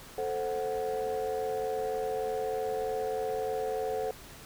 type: chord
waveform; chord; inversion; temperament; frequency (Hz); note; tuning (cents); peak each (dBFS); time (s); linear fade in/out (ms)
sine; F# diminished; first; equal; 440 / 523.3 / 740; A4 / C5 / F#5; 0 / 0 / 0; -31 / -33 / -34; 0.18-4.11; 2
effects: tanh soft clip ceiling -25 dBFS + pink hiss -49 dBFS RMS until 4.45 s